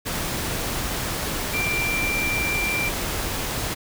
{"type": "tone in noise", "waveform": "sine", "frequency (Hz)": 2360, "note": "D7", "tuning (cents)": 8, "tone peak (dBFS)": -23, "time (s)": [1.53, 2.9], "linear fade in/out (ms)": 20, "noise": "pink", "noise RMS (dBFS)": -27, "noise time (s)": [0.05, 3.75], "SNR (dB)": 1, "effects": []}